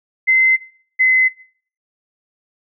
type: tone pair in turn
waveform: sine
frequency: 2062 / 2042 Hz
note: C7 / C7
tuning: -26 / -43 cents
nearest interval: unison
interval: 17 cents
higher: first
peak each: -9 dBFS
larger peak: neither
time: 0.27-0.57 / 0.99-1.29 s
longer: neither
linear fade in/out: 20 ms
effects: noise-tail reverb RT60 0.5 s tail -20 dB re dry